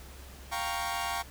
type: chord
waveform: sawtooth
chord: G half-diminished seventh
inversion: third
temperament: equal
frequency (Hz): 698.5 / 784 / 932.3 / 1108.7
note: F5 / G5 / Bb5 / Db6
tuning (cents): 0 / 0 / 0 / 0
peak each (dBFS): -33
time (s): 0.51-1.23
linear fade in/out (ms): 20
effects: added 66 Hz sine -48 dBFS peak until 1.3 s + pink hiss -51 dBFS RMS until 1.3 s